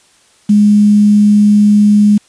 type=tone with quantisation; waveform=sine; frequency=207.7 Hz; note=G#3; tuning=in tune; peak=-4 dBFS; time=0.49-2.18 s; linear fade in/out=10 ms; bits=5; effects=white hiss -49 dBFS RMS until 2.28 s + resampled to 22050 Hz